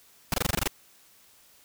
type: noise bursts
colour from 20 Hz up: pink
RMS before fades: -25 dBFS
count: 9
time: 0.32-0.676 s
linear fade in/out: 2 ms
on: 20 ms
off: 22 ms
effects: white hiss -58 dBFS RMS until 1.64 s